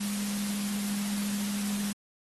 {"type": "tone in noise", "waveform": "sine", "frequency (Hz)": 203.4, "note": "G#3", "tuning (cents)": -36, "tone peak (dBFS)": -30, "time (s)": [0, 1.93], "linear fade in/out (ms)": 10, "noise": "white", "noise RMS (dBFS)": -37, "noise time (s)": [0, 1.93], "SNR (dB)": 4, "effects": ["AAC 32 kbps"]}